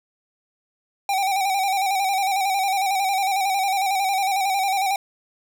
square tone with vibrato, 777 Hz, G5, 16 cents flat, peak -20 dBFS, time 1.09-4.96 s, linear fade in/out 2 ms, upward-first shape square, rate 11 Hz, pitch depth 49 cents each way, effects none

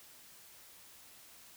silence, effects white hiss -57 dBFS RMS until 1.56 s

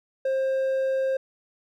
sine tone with hard clipping, 531 Hz, C5, 25 cents sharp, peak -23 dBFS, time 0.25-1.17 s, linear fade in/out 5 ms, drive 3 dB, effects none

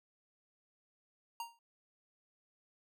square tone with exponential decay, 932.3 Hz, A#5, in tune, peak -37 dBFS, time 1.4-1.59 s, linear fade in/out 2 ms, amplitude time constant 41 ms, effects none

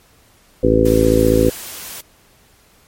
harmonic tone, 55 Hz, A1, in tune, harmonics 1 / 2 / 3 / 4 / 5 / 6 / 7 / 8 / 9, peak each -20 / -20 / -25 / -22 / -17 / -21 / -17 / -23 / -15 dBFS, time 0.63-1.5 s, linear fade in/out 5 ms
white noise, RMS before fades -31 dBFS, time 0.85-2.01 s, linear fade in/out 5 ms
effects pink hiss -52 dBFS RMS until 2.87 s + MP3 64 kbps

